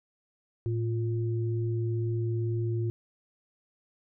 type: tone pair together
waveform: sine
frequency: 112.23 / 350.4 Hz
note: A2 / F4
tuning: +35 / +6 cents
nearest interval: octave + minor sixth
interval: 1971 cents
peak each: -27 / -34 dBFS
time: 0.66-2.9 s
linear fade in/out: 0 ms
effects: none